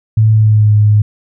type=tone with pitch glide; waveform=sine; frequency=109.5 to 105.34 Hz; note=A2 to G#2; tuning=-8 to +25 cents; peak=-5 dBFS; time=0.17-1.02 s; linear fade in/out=5 ms; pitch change=-67 cents; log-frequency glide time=0.31-0.73 s; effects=none